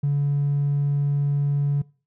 triangle tone, 142.8 Hz, D3, 48 cents flat, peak -15 dBFS, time 0.03-1.82 s, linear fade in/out 10 ms, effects noise-tail reverb RT60 0.4 s tail -26 dB re dry + tanh soft clip ceiling -16 dBFS

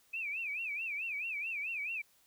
sine tone with vibrato, 2489 Hz, D#7, in tune, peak -35 dBFS, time 0.13-2.02 s, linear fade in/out 10 ms, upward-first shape sine, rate 4.6 Hz, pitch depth 170 cents each way, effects white hiss -68 dBFS RMS until 2.26 s

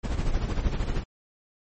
brown noise with tremolo, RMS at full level -24 dBFS, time 0.03-1.04 s, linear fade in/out 20 ms, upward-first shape sine, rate 13 Hz, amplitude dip 60%, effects MP3 32 kbps

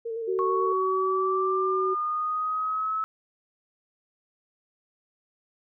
sine tone with vibrato, 455.1 Hz, A#4, 42 cents flat, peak -29 dBFS, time 0.05-0.73 s, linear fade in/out 10 ms, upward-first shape square, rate 9 Hz, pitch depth 28 cents each way
sine tone, 377.1 Hz, F#4, 33 cents sharp, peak -25 dBFS, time 0.27-1.95 s, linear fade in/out 20 ms
sine exponential sweep, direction up, 1100 to 1300 Hz, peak -25 dBFS, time 0.39-3.04 s, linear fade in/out 0 ms
effects none

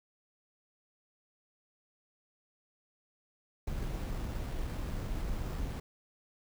brown noise with sample-and-hold, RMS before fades -36 dBFS, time 3.67-5.8 s, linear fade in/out 5 ms, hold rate 6300 Hz, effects none

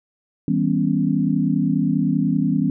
sine chord, C# half-diminished seventh, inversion first, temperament equal with one note detuned, 160.96 / 196 / 246.9 / 277.2 Hz, E3 / G3 / B3 / C#4, -41 / 0 / 0 / 0 cents, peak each -22 dBFS, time 0.48-2.7 s, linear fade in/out 2 ms, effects none

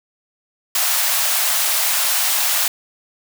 white high-pass noise, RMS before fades -18 dBFS, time 0.75-2.68 s, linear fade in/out 2 ms, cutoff 600 Hz, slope 48 dB/octave, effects none

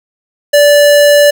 square tone, 582 Hz, D5, 16 cents flat, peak -4 dBFS, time 0.53-1.31 s, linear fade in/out 10 ms, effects none

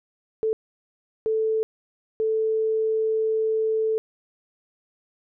sine tone bursts at uneven times, 440 Hz, A4, in tune, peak -20 dBFS, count 3, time 0.43-0.53 / 1.26-1.63 / 2.2-3.98 s, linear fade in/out 0 ms, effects none

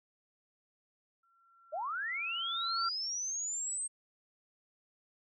sine tone with exponential growth, 1361 Hz, F6, 45 cents flat, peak -30 dBFS, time 1.23-2.89 s, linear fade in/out 5 ms, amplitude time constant 360 ms
sine linear sweep, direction up, 561 to 8420 Hz, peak -34 dBFS, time 1.72-3.88 s, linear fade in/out 20 ms
effects none

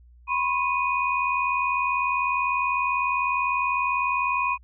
sine tone cluster, 992 / 1072 / 2481 Hz, B5 / C6 / D#7, +7 / +42 / -6 cents, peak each -26 dBFS, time 0.27-4.58 s, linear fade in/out 50 ms, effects added 60 Hz sine -49 dBFS peak until 4.63 s

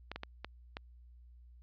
clicks, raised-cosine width 0.3 ms, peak -24 dBFS, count 5, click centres 0.116 / 0.16 / 0.234 / 0.446 / 0.769 s, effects added 60 Hz sine -54 dBFS peak until 1.62 s + resampled to 11025 Hz

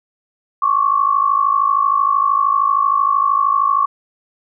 sine tone pair together, 1091 / 1144 Hz, C#6 / D6, -28 / -46 cents, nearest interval minor second, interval 82 cents, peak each -15 dBFS, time 0.62-3.86 s, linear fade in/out 5 ms, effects none

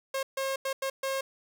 sawtooth tone bursts at uneven times, 538 Hz, C5, 48 cents sharp, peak -25 dBFS, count 5, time 0.14-0.23 / 0.37-0.56 / 0.65-0.73 / 0.82-0.9 / 1.03-1.21 s, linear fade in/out 5 ms, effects none

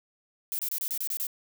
violet noise bursts, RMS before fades -31 dBFS, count 8, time 0.52-1.268 s, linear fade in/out 0 ms, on 69 ms, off 28 ms, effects none

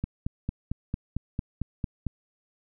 click train, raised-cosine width 5 ms, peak -16 dBFS, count 10, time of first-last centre 0.04-2.067 s, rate 4.44 Hz, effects none

